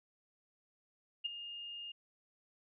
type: tone with ADSR envelope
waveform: sine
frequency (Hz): 2830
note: F7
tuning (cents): +22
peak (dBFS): -31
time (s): 1.24-1.92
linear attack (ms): 17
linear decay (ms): 14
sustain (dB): -12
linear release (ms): 7
effects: none